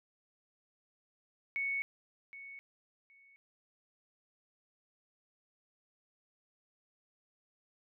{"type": "tone with echo", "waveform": "sine", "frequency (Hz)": 2217, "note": "C#7", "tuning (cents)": 0, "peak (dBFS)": -32, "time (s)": [1.56, 1.82], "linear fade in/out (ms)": 0, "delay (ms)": 770, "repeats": 2, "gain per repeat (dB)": -14, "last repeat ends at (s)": 3.36, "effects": []}